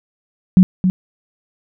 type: tone with echo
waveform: sine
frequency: 185 Hz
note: F#3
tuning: in tune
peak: -3 dBFS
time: 0.57-0.63 s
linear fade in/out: 0 ms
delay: 270 ms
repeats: 1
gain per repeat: -8 dB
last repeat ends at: 0.9 s
effects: none